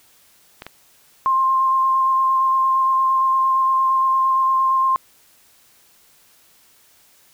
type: clicks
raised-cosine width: 0.3 ms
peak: -17 dBFS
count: 2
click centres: 0.621 / 0.666 s
type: tone with vibrato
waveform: sine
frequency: 1057 Hz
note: C6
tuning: 17 cents sharp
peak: -14 dBFS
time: 1.26-4.96 s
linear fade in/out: 0 ms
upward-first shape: square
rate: 8.7 Hz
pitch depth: 9 cents each way
effects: white hiss -54 dBFS RMS until 7.33 s